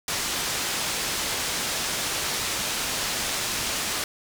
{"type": "low-pass noise", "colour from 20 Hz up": "white", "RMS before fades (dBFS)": -28, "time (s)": [0.08, 4.04], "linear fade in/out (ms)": 2, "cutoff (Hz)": 7400, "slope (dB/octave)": 12, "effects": []}